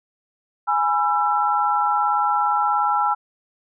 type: chord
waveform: sine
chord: E major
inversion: first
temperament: equal with one note detuned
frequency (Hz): 830.6 / 987.8 / 1340.8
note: G#5 / B5 / E6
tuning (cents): 0 / 0 / +29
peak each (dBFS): -20 / -24 / -21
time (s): 0.67-3.15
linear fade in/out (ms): 20
effects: none